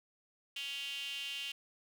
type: tone with high-pass filter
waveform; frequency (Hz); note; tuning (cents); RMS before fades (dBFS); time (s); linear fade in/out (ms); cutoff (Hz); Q
sawtooth; 279; C#4; +11; -41; 0.56-1.52; 5; 2900; 9.5
effects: none